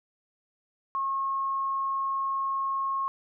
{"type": "tone", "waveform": "sine", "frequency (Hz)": 1085, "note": "C#6", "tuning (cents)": -37, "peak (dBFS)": -26, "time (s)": [0.95, 3.08], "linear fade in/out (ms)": 0, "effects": []}